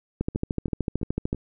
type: two click trains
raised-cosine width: 3 ms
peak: -24 / -12 dBFS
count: 4 / 16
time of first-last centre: 0.35-1.347 / 0.21-1.329 s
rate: 3.01 / 13.4 Hz
effects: none